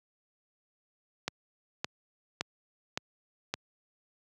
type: click train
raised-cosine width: 0.2 ms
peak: -13 dBFS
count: 5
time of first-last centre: 1.28-3.54 s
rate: 1.77 Hz
effects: high-pass 100 Hz 12 dB/octave

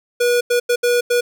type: tone bursts at uneven times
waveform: square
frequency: 484.2 Hz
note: B4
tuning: 34 cents flat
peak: -14 dBFS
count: 5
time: 0.2-0.41 / 0.5-0.6 / 0.69-0.76 / 0.83-1.01 / 1.1-1.21 s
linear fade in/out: 10 ms
effects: none

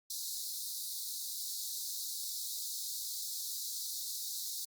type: high-pass noise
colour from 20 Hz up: pink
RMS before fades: -40 dBFS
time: 0.1-4.65 s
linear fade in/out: 5 ms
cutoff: 3800 Hz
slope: 96 dB/octave
effects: Opus 48 kbps

